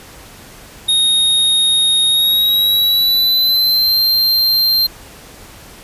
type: tone with pitch glide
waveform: square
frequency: 3729 to 4162 Hz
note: A#7 to C8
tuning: 0 to -10 cents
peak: -11 dBFS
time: 0.88-4.87 s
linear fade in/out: 10 ms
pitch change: +190 cents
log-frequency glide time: 2.07-4 s
effects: pink hiss -38 dBFS RMS until 5.83 s + resampled to 32000 Hz